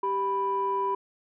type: tone pair together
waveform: sine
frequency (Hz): 392 / 987.8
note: G4 / B5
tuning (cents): 0 / 0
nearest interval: octave + major third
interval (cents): 1600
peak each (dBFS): -29 / -25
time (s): 0.03-0.95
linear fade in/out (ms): 5
effects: tanh soft clip ceiling -18 dBFS